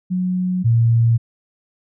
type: tone pair in turn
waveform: sine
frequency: 182.8 / 115.86 Hz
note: F#3 / A#2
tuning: -21 / -10 cents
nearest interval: minor sixth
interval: 789 cents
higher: first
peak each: -17 / -11 dBFS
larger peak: second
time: 0.1-0.64 / 0.64-1.18 s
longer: neither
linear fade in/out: 20 ms
effects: none